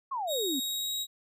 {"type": "exponential sweep", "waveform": "sine", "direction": "down", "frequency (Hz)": [1137, 247], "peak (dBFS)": -30, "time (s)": [0.11, 0.6], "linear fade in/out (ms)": 10}
{"type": "tone with pitch glide", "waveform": "sawtooth", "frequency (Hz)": [3767, 3811], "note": ["A#7", "A#7"], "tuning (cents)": [17, 38], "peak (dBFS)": -28, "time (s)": [0.27, 1.07], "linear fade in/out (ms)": 50, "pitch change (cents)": 21, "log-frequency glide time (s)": [0.47, 0.95]}
{"effects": []}